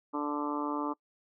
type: harmonic tone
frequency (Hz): 146.83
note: D3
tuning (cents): 0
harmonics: 2 / 3 / 4 / 5 / 6 / 7 / 8 / 9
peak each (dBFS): -33 / -41 / -42 / -48 / -38 / -40 / -38 / -50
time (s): 0.13-0.94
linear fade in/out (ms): 20
effects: noise-tail reverb RT60 0.1 s tail -24 dB re dry